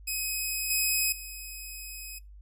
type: tone with level steps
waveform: 10% pulse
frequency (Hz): 2534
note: D#7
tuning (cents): +31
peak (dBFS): -21 / -16 / -31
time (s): 0.07-2.19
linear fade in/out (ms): 10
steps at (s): 0.7 / 1.12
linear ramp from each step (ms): 5
effects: noise-tail reverb RT60 0.2 s tail -21 dB re dry + added 50 Hz sine -46 dBFS peak until 2.41 s